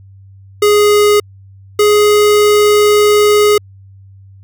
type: tone pair in turn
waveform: square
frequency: 415.3 / 417.3 Hz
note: G#4 / G#4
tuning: 0 / +8 cents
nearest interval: unison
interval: 8 cents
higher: second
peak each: -7 dBFS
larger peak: neither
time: 0.62-1.2 / 1.79-3.58 s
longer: second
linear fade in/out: 5 ms
effects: added 97 Hz sine -36 dBFS peak until 4.43 s